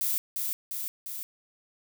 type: noise with echo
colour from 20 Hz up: violet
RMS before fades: -28 dBFS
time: 0.01-0.18 s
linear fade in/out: 0 ms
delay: 350 ms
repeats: 3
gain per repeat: -3 dB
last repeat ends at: 1.23 s
effects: none